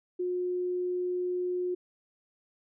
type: tone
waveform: sine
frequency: 360 Hz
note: F#4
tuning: 47 cents flat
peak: -28 dBFS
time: 0.19-1.75 s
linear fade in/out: 10 ms
effects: none